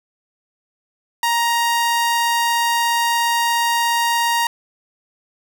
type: tone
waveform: sawtooth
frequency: 937 Hz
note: A#5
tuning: 9 cents sharp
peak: -12 dBFS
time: 1.23-4.47 s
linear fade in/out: 2 ms
effects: none